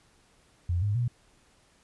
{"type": "tone with pitch steps", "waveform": "sine", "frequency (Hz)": [87.5, 102.86, 120.92], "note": ["F2", "G#2", "B2"], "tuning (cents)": [4, -16, -36], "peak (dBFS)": -24, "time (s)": [0.69, 1.08], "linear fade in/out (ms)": 5, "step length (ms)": 130, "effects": ["pink hiss -63 dBFS RMS until 1.83 s", "resampled to 24000 Hz"]}